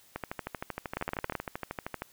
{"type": "two click trains", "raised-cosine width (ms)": 0.5, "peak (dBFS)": [-16, -19], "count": [8, 25], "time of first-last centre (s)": [[0.97, 1.353], [0.16, 2.02]], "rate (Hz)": [18.3, 12.9], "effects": ["white hiss -60 dBFS RMS until 2.12 s"]}